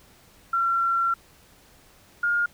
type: tone pair in turn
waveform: sine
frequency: 1363 / 1417.9 Hz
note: F6 / F6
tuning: -43 / +26 cents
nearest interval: minor second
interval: 69 cents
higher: second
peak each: -20 dBFS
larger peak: neither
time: 0.53-1.14 / 2.23-2.46 s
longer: first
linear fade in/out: 5 ms
effects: pink hiss -55 dBFS RMS until 2.53 s